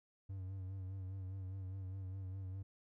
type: tone with vibrato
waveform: triangle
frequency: 94.9 Hz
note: F#2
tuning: 44 cents sharp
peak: -40 dBFS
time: 0.29-2.63 s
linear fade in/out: 10 ms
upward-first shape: sine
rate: 4.9 Hz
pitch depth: 44 cents each way
effects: none